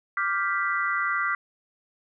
sine chord, G dominant seventh, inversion second, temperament equal, 1174.7 / 1396.9 / 1568 / 1975.5 Hz, D6 / F6 / G6 / B6, 0 / 0 / 0 / 0 cents, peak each -28 / -28 / -31 / -29 dBFS, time 0.17-1.35 s, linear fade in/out 2 ms, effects none

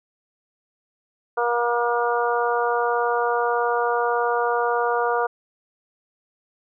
harmonic tone, 238.3 Hz, A#3, 38 cents sharp, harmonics 2 / 3 / 4 / 5 / 6, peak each -23 / -25 / -26 / -27 / -28 dBFS, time 1.37-5.27 s, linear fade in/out 10 ms, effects none

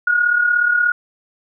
sine tone with amplitude modulation, 1442 Hz, F#6, 45 cents flat, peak -10 dBFS, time 0.07-0.92 s, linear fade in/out 5 ms, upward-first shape sine, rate 36.8 Hz, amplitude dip 60%, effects none

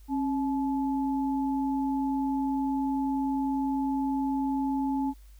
sine tone pair together, 271 / 860.4 Hz, C#4 / A5, -39 / -39 cents, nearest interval octave + minor sixth, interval 2000 cents, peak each -26 / -33 dBFS, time 0.08-5.14 s, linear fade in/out 50 ms, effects added 50 Hz sine -48 dBFS peak until 5.39 s + white hiss -64 dBFS RMS until 5.39 s

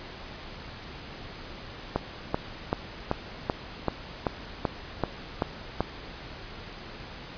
click train, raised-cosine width 1 ms, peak -10 dBFS, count 11, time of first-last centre 1.96-5.806 s, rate 2.6 Hz, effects pink hiss -42 dBFS RMS until 7.37 s + resampled to 11025 Hz

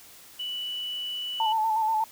sine tone, 2962 Hz, F#7, 1 cent sharp, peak -30 dBFS, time 0.39-1.53 s, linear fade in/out 10 ms
sine tone with vibrato, 880 Hz, A5, in tune, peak -22 dBFS, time 1.4-2.04 s, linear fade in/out 2 ms, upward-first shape square, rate 8.3 Hz, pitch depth 34 cents each way
effects white hiss -50 dBFS RMS until 2.11 s

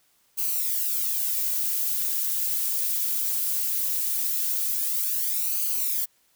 violet noise with flanger, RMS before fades -26 dBFS, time 0.37-6.06 s, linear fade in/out 20 ms, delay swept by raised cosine 0.55 to 4.85 ms, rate 0.19 Hz, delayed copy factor -0.75, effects white hiss -65 dBFS RMS until 6.35 s

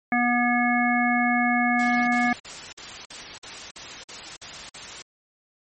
harmonic tone, 242.4 Hz, B3, 32 cents flat, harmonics 1 / 3 / 5 / 7 / 9, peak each -23 / -24 / -31 / -26 / -26 dBFS, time 0.12-2.33 s, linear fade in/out 2 ms
white noise bursts, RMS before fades -37 dBFS, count 10, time 1.79-5.022 s, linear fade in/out 5 ms, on 280 ms, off 48 ms
effects MP3 32 kbps

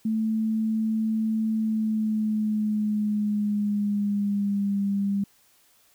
sine tone with pitch glide, 220 to 199.42 Hz, A3 to G3, 0 to +30 cents, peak -22 dBFS, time 0.05-5.24 s, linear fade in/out 5 ms, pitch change -170 cents, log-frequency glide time 1.54-4.81 s, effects white hiss -61 dBFS RMS until 5.94 s

